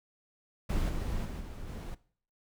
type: noise with level steps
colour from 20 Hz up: brown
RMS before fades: -30 / -34 / -38 / -42 / -39 dBFS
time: 0.69-1.95 s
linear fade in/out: 10 ms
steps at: 0.88 / 1.24 / 1.39 / 1.67 s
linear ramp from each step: 20 ms
effects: noise-tail reverb RT60 0.5 s tail -19 dB re dry